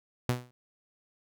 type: tone with exponential decay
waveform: sawtooth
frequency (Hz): 123.5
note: B2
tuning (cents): 0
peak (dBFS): -19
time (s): 0.29-0.51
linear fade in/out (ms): 0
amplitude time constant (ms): 47
effects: none